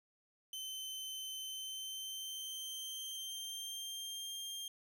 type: tone with pitch glide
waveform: sawtooth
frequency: 3074 to 3197 Hz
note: G7 to G7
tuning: -35 to +33 cents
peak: -39 dBFS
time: 0.53-4.68 s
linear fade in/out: 2 ms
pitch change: +68 cents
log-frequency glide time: 1.44-4.33 s
effects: none